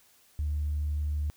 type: tone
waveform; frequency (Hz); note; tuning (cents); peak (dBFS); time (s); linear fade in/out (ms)
sine; 74.4; D2; +23; -26; 0.39-1.3; 0
effects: tanh soft clip ceiling -23 dBFS + white hiss -62 dBFS RMS until 1.36 s